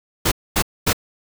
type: noise bursts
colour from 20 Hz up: pink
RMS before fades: -17 dBFS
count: 3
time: 0.25-0.931 s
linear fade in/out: 10 ms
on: 67 ms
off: 240 ms
effects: none